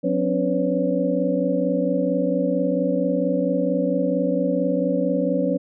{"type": "tone cluster", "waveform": "sine", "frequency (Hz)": [182.6, 261.1, 285.5, 503, 561], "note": ["F#3", "C4", "D4", "B4", "C#5"], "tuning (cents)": [-23, -3, -49, 32, 21], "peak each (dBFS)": -25, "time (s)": [0.03, 5.58], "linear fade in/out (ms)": 20, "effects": []}